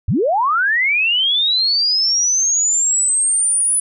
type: linear sweep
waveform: sine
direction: up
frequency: 61.7 to 10000 Hz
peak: -13 dBFS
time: 0.08-3.8 s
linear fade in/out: 5 ms
effects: none